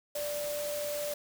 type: tone in noise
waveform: sine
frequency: 587.3 Hz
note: D5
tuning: in tune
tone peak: -33 dBFS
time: 0.15-1.14 s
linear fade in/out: 5 ms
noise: white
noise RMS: -40 dBFS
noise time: 0.15-1.14 s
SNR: +4 dB
effects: none